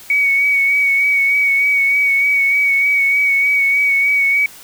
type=tone with vibrato; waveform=sine; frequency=2243 Hz; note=C#7; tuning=20 cents sharp; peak=-11 dBFS; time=0.1-4.46 s; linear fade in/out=2 ms; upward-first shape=sine; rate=3.3 Hz; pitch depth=25 cents each way; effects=white hiss -39 dBFS RMS until 4.63 s